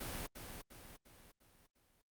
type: noise with echo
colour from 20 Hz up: pink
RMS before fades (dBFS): -43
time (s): 0-0.27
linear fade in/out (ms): 10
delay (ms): 350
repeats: 5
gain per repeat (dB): -6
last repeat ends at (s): 2.02
effects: Opus 32 kbps